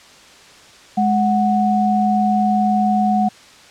sine tone pair together, 209.6 / 738 Hz, G#3 / F#5, +16 / -5 cents, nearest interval octave + minor seventh, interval 2179 cents, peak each -16 dBFS, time 0.97-3.29 s, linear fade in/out 10 ms, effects white hiss -44 dBFS RMS until 3.7 s + low-pass 6000 Hz 12 dB/octave

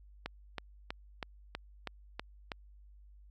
click train, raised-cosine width 0.3 ms, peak -21 dBFS, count 8, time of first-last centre 0.26-2.518 s, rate 3.1 Hz, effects added 50 Hz sine -54 dBFS peak until 3.3 s + AAC 48 kbps

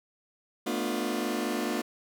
sawtooth chord, B half-diminished seventh, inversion third, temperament just, 222.2 / 246.9 / 296.3 / 355.6 Hz, A3 / B3 / D4 / F4, +17 / 0 / +15 / +31 cents, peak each -30 dBFS, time 0.66-1.82 s, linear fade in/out 10 ms, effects none

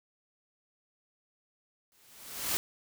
white noise with exponential growth, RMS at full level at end -28 dBFS, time 1.92-2.57 s, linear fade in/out 0 ms, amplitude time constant 140 ms, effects none

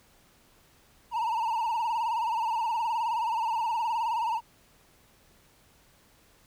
triangle tone with vibrato, 914 Hz, A#5, 34 cents flat, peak -24 dBFS, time 1.11-4.41 s, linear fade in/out 50 ms, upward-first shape sine, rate 19 Hz, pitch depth 92 cents each way, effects pink hiss -61 dBFS RMS until 6.46 s

